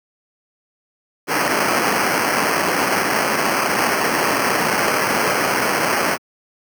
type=noise with sample-and-hold; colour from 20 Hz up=white; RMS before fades=-18 dBFS; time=1.27-6.18 s; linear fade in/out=50 ms; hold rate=3675 Hz; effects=high-pass 200 Hz 12 dB/octave